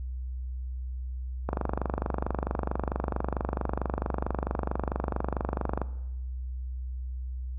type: click train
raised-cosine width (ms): 1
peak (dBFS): -14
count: 107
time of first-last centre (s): 1.49-5.817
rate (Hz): 24.5
effects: noise-tail reverb RT60 1.0 s tail -18 dB re dry + added 63 Hz sine -32 dBFS peak until 7.58 s